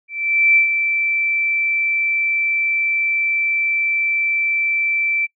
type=tone with ADSR envelope; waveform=sine; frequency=2333 Hz; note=D7; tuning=12 cents flat; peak=-9 dBFS; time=0.08-5.27 s; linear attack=480 ms; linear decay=110 ms; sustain=-7 dB; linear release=25 ms; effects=noise-tail reverb RT60 0.1 s tail -26 dB re dry